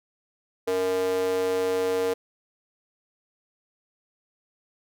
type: tone with high-pass filter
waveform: square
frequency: 92.9 Hz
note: F#2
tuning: 7 cents sharp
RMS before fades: -25 dBFS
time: 0.67-2.14 s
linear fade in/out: 10 ms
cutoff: 440 Hz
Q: 5.1
effects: none